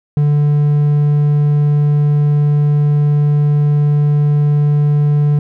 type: tone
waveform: triangle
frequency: 146.9 Hz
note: D3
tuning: 1 cent sharp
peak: -7 dBFS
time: 0.17-5.39 s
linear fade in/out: 2 ms
effects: none